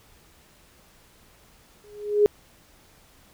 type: tone with exponential growth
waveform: sine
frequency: 415.3 Hz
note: G#4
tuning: in tune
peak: -11 dBFS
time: 1.84-2.26 s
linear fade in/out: 0 ms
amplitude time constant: 91 ms
effects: pink hiss -56 dBFS RMS until 3.33 s